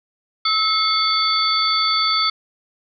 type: tone cluster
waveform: sine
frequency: 1298 / 2163 / 3460 / 4531 Hz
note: E6 / C#7 / A7 / C#8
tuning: -27 / -43 / -30 / +37 cents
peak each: -20 / -26 / -23 / -19 dBFS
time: 0.45-2.3 s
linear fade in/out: 5 ms
effects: none